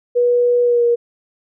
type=tone with pitch glide; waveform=sine; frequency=485.7 to 474.1 Hz; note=B4 to A#4; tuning=-29 to +29 cents; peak=-11 dBFS; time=0.15-0.96 s; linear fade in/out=20 ms; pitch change=-42 cents; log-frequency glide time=0.63-0.84 s; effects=none